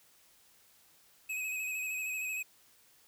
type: tone with vibrato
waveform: square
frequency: 2542 Hz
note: D#7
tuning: 36 cents sharp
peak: -35 dBFS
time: 1.29-2.43 s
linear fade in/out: 10 ms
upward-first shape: square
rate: 13 Hz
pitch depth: 26 cents each way
effects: white hiss -64 dBFS RMS until 3.07 s